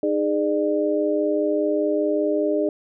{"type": "tone cluster", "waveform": "sine", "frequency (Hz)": [307.9, 412.9, 599], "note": ["D#4", "G#4", "D5"], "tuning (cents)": [-18, -10, 34], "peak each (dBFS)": -23, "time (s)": [0.03, 2.69], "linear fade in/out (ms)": 2, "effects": []}